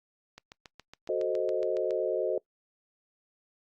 click train, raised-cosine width 0.2 ms, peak -28 dBFS, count 12, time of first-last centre 0.38-1.908 s, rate 7.2 Hz
sine chord, F# diminished seventh, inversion none, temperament equal, 370 / 440 / 523.3 / 622.3 Hz, F#4 / A4 / C5 / Eb5, 0 / 0 / 0 / 0 cents, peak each -32 dBFS, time 1.09-2.38 s, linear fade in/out 2 ms
effects noise-tail reverb RT60 0.1 s tail -23 dB re dry + Opus 48 kbps

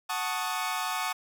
sawtooth chord, D# half-diminished seventh, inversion first, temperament equal, 740 / 880 / 1108.7 / 1244.5 Hz, F#5 / A5 / C#6 / D#6, 0 / 0 / 0 / 0 cents, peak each -31 dBFS, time 0.09-1.13 s, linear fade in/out 10 ms, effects none

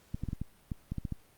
clicks, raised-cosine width 5 ms, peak -22 dBFS, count 10, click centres 0.145 / 0.236 / 0.287 / 0.331 / 0.416 / 0.718 / 0.92 / 0.983 / 1.052 / 1.123 s, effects pink hiss -63 dBFS RMS until 1.37 s + Opus 48 kbps

